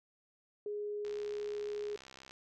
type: tone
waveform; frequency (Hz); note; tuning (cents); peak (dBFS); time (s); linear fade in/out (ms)
sine; 415.3; G#4; 0; -36; 0.66-1.96; 2
type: click train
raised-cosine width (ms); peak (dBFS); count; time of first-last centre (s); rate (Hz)
0.2; -34; 84; 1.05-2.309; 65.9
effects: none